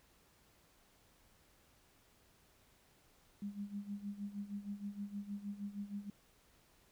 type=tone with tremolo; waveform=sine; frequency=202.8 Hz; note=G#3; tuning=41 cents flat; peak=-38 dBFS; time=3.42-6.1 s; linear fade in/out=2 ms; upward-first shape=sine; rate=6.4 Hz; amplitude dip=80%; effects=pink hiss -69 dBFS RMS until 6.91 s